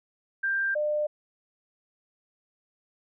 sine tone pair in turn, 1584 / 599.9 Hz, G6 / D5, +18 / +37 cents, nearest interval octave + perfect fourth, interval 1681 cents, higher first, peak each -24 dBFS, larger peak neither, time 0.43-0.75 / 0.75-1.07 s, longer neither, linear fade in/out 10 ms, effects none

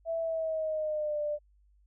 sine tone with pitch glide, 659.3 to 594.2 Hz, E5 to D5, 0 to +20 cents, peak -29 dBFS, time 0.05-1.39 s, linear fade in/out 50 ms, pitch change -180 cents, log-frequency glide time 0.2-1.2 s, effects added 50 Hz sine -61 dBFS peak until 1.86 s

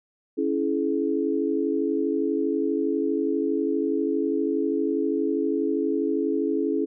sine chord, C# minor, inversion none, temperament equal with one note detuned, 277.2 / 329.6 / 425 Hz, C#4 / E4 / G#4, 0 / 0 / +40 cents, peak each -26 dBFS, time 0.37-6.86 s, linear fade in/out 20 ms, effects none

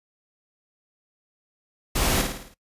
pink noise with echo, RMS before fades -23 dBFS, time 1.95-2.22 s, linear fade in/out 10 ms, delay 54 ms, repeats 6, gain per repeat -5 dB, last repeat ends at 2.544 s, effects noise-tail reverb RT60 0.1 s tail -19 dB re dry + resampled to 32000 Hz

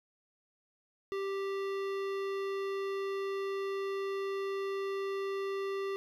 sine tone with hard clipping, 392 Hz, G4, in tune, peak -35 dBFS, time 1.12-5.96 s, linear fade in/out 0 ms, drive 16 dB, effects none

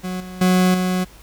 40% pulse tone with level steps, 183.5 Hz, F#3, 14 cents flat, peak -23 / -31 / -12 / -17 dBFS, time 0.03-1.05 s, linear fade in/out 20 ms, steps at 0.2 / 0.41 / 0.74 s, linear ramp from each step 5 ms, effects added 50 Hz sine -46 dBFS peak until 1.22 s + pink hiss -47 dBFS RMS until 1.22 s

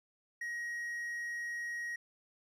triangle tone, 1890 Hz, A#6, 23 cents sharp, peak -35 dBFS, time 0.41-1.96 s, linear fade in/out 5 ms, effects none

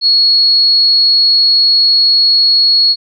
sine tone, 4338 Hz, C#8, 38 cents flat, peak -6 dBFS, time 0.01-2.96 s, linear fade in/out 50 ms, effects none

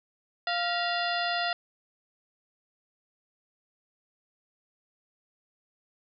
harmonic tone with a mistuned harmonic, 696 Hz, F5, 6 cents flat, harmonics 1 / 2 / 3 / 4 / 5 / 6 / 7, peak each -30 / -33 / -35 / -36 / -37 / -38 / -38 dBFS, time 0.47-1.53 s, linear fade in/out 2 ms, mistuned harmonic 3, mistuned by -150 cents, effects none

